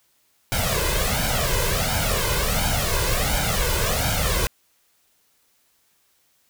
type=noise with flanger; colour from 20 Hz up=pink; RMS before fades=-22 dBFS; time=0.52-4.47 s; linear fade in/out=0 ms; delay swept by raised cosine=1.3 to 2 ms; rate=1.4 Hz; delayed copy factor=+0.8; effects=white hiss -64 dBFS RMS until 6.49 s